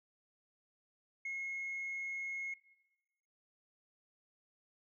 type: tone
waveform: sine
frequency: 2165 Hz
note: C#7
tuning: 41 cents flat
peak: -36 dBFS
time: 1.25-2.54 s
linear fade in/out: 5 ms
effects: noise-tail reverb RT60 1.0 s tail -19 dB re dry + tanh soft clip ceiling -35 dBFS